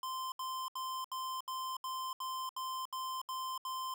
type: tone bursts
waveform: square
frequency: 1039 Hz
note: C6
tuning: 12 cents flat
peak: -38 dBFS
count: 11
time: 0.03-3.94 s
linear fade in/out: 2 ms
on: 290 ms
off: 72 ms
effects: none